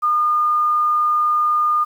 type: tone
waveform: sine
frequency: 1216 Hz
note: D#6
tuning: 40 cents flat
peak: -14 dBFS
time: 0.02-1.85 s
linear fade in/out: 20 ms
effects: 8-bit